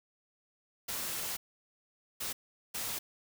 white noise bursts at uneven times, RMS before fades -37 dBFS, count 3, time 0.88-1.37 / 2.2-2.33 / 2.74-2.99 s, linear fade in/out 10 ms, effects none

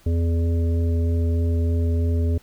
harmonic tone with a mistuned harmonic, 83.8 Hz, E2, 29 cents sharp, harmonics 1 / 3 / 5 / 7, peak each -18 / -29 / -32 / -39 dBFS, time 0.06-2.38 s, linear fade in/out 5 ms, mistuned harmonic 1, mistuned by -22 cents, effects pink hiss -54 dBFS RMS until 2.42 s

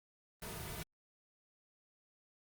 pink noise with comb filter, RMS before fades -44 dBFS, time 0.42-0.83 s, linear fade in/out 2 ms, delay 3.7 ms, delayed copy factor -0.75, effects Opus 32 kbps

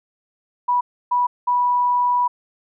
sine tone bursts at uneven times, 980 Hz, B5, 14 cents flat, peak -15 dBFS, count 3, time 0.68-0.81 / 1.11-1.27 / 1.47-2.28 s, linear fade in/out 10 ms, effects none

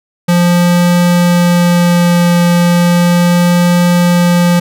square tone with vibrato, 174.61 Hz, F3, in tune, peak -7 dBFS, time 0.28-4.6 s, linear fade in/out 10 ms, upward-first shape triangle, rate 0.35 Hz, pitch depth 9 cents each way, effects none

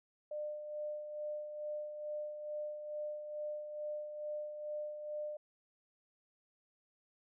sine tone with tremolo, 600 Hz, D5, 37 cents sharp, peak -37 dBFS, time 0.31-5.37 s, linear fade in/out 5 ms, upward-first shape sine, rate 2.3 Hz, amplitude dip 50%, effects none

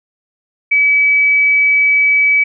sine tone, 2287 Hz, D7, 47 cents flat, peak -8 dBFS, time 0.71-2.44 s, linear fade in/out 10 ms, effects none

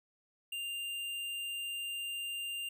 sine tone with tanh clipping, 2794 Hz, F7, in tune, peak -38 dBFS, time 0.52-2.69 s, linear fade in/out 5 ms, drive 16 dB, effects none

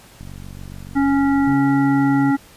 click train, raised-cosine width 5 ms, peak -24 dBFS, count 63, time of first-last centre 0.21-1.529 s, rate 47 Hz
harmonic tone, 277.2 Hz, C#4, in tune, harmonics 1 / 3 / 5 / 7, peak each -14 / -24 / -28 / -31 dBFS, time 0.95-2.37 s, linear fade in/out 20 ms
triangle tone, 138.59 Hz, C#3, in tune, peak -20 dBFS, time 1.46-2.32 s, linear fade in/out 20 ms
effects pink hiss -46 dBFS RMS until 2.56 s + resampled to 32000 Hz

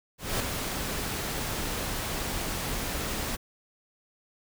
pink noise with ADSR envelope, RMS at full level -27 dBFS, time 0.18-3.37 s, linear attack 220 ms, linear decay 4 ms, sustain -5 dB, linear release 23 ms, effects none

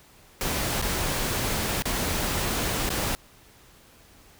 pink noise with dropouts, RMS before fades -27 dBFS, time 0.41-3.15 s, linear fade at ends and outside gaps 0 ms, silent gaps 0.815-0.824 / 1.822-1.855 / 2.891-2.903 s, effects pink hiss -54 dBFS RMS until 4.39 s

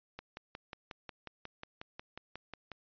click train, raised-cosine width 0.3 ms, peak -27 dBFS, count 15, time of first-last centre 0.19-2.717 s, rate 5.54 Hz, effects resampled to 11025 Hz

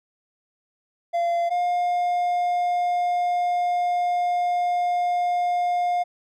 triangle tone pair in turn, 687 / 709.2 Hz, F5 / F5, -29 / +26 cents, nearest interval minor second, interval 55 cents, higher second, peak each -18 dBFS, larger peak neither, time 1.13-1.5 / 1.5-6.04 s, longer second, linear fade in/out 20 ms, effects none

